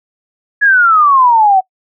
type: exponential sweep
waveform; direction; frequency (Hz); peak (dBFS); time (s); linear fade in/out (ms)
sine; down; 1702 to 739; -5; 0.61-1.61; 20
effects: noise-tail reverb RT60 0.1 s tail -24 dB re dry